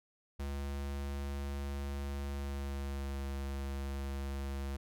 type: tone with pitch glide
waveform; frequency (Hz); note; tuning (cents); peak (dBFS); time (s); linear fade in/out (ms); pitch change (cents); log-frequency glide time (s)
square; 70.1 to 68.82; C#2 to C#2; +20 to -12; -37; 0.39-4.77; 10; -32; 2.29-3.18
effects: none